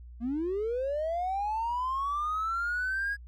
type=linear sweep; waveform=triangle; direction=up; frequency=223.3 to 1661.2 Hz; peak=-25 dBFS; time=0.2-3.17 s; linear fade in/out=50 ms; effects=tanh soft clip ceiling -25 dBFS + added 60 Hz sine -44 dBFS peak until 3.27 s